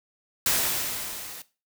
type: noise with level ramp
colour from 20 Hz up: white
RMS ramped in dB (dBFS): -22 to -41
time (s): 0.46-1.42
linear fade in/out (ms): 2
effects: noise-tail reverb RT60 0.3 s tail -17 dB re dry